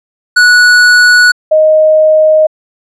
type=tone pair in turn; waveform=square / sine; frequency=1470 / 622.9 Hz; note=F#6 / D#5; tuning=-12 / +2 cents; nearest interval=octave + minor third; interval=1486 cents; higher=first; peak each=-3 dBFS; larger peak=neither; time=0.36-1.32 / 1.51-2.47 s; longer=neither; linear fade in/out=10 ms; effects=low-pass 7000 Hz 12 dB/octave